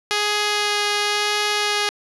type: tone with vibrato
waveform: 5% pulse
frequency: 415.3 Hz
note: G#4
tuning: in tune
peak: -7 dBFS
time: 0.11-1.89 s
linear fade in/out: 0 ms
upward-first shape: sine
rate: 0.95 Hz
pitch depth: 8 cents each way
effects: resampled to 24000 Hz + 8-bit